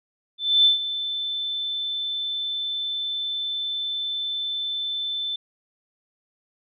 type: tone with ADSR envelope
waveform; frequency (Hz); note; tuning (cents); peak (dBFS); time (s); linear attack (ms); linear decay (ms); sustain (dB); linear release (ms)
sine; 3530; A7; +5; -12; 0.38-5.36; 270; 130; -13; 5
effects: none